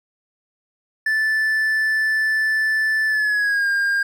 triangle tone with pitch glide, 1755 to 1609.3 Hz, A6 to G6, -5 to +45 cents, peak -15 dBFS, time 1.06-4.03 s, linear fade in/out 5 ms, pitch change -150 cents, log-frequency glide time 3.07-3.68 s, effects none

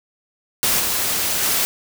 white noise with level steps, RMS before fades -18 / -21 / -19 dBFS, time 0.63-1.65 s, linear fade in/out 0 ms, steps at 0.79 / 1.42 s, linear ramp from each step 10 ms, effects none

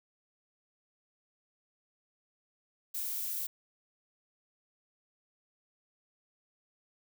violet noise, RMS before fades -36 dBFS, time 2.94-3.47 s, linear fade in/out 10 ms, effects none

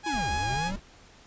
sawtooth tone with vibrato, 826 Hz, G#5, 10 cents flat, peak -24 dBFS, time 0.03-0.72 s, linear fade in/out 50 ms, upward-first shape sine, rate 3.6 Hz, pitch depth 23 cents each way
square linear two-way sweep, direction down then up, 346.3 to 64.1 to 204.2 Hz, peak -33 dBFS, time 0.06-0.76 s, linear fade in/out 5 ms, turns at 0.32 s
brown noise with tremolo, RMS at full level -37 dBFS, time 0.13-0.8 s, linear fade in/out 10 ms, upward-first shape square, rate 5.6 Hz, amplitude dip 35%
effects pink hiss -54 dBFS RMS until 1.26 s + resampled to 16000 Hz

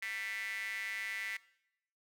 square tone with high-pass filter, 104.2 Hz, G#2, 6 cents sharp, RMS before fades -40 dBFS, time 0.02-1.37 s, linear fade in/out 5 ms, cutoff 2000 Hz, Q 9.1, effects noise-tail reverb RT60 0.8 s tail -20 dB re dry

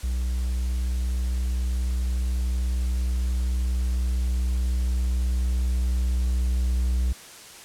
triangle tone with level ramp, 62.1 Hz, B1, 10 cents sharp, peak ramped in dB -21 to -18 dBFS, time 0.03-7.13 s, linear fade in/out 10 ms, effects white hiss -44 dBFS RMS until 7.64 s + low-pass 10000 Hz 12 dB/octave

